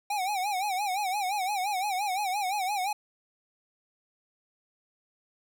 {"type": "tone with vibrato", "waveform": "square", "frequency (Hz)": 784, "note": "G5", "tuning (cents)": 0, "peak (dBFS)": -28, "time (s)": [0.1, 2.93], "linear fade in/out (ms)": 5, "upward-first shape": "sine", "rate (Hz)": 5.8, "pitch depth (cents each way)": 130, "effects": []}